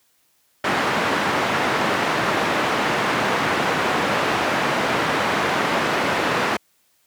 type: band-pass noise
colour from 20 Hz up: white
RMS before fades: -21 dBFS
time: 0.64-6.57 s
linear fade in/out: 5 ms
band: 140 to 1600 Hz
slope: 12 dB/octave
effects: white hiss -63 dBFS RMS until 7.06 s + high-pass 60 Hz 12 dB/octave